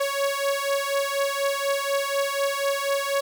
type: beating tone pair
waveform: sawtooth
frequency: 554.4 / 558.5 Hz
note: C#5 / C#5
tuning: 0 / +13 cents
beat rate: 4.1 Hz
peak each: -22 dBFS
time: 0-3.21 s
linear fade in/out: 10 ms
effects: none